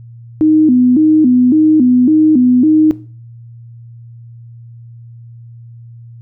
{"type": "tone with vibrato", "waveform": "sine", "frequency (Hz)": 278.3, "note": "C#4", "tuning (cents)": 7, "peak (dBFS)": -6, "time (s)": [0.41, 2.91], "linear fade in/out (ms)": 0, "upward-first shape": "square", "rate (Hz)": 1.8, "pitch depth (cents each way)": 190, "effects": ["noise-tail reverb RT60 0.4 s tail -17 dB re dry", "added 117 Hz sine -32 dBFS peak until 6.21 s"]}